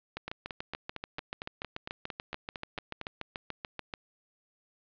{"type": "two click trains", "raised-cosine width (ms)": 0.3, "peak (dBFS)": [-21, -20], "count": [13, 27], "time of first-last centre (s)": [[0.28, 3.013], [0.17, 3.938]], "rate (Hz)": [4.39, 6.9], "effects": ["resampled to 11025 Hz", "9-bit"]}